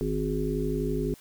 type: harmonic tone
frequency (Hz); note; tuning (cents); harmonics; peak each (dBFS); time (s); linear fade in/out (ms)
51.91; G#1; 0; 1 / 3 / 5 / 7 / 8; -32 / -32 / -32 / -32 / -32; 0.01-1.14; 0
effects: white hiss -54 dBFS RMS until 1.2 s